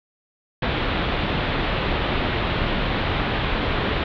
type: low-pass noise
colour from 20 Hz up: pink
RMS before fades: -23 dBFS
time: 0.62-4.04 s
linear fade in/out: 5 ms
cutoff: 3800 Hz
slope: 48 dB/octave
effects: none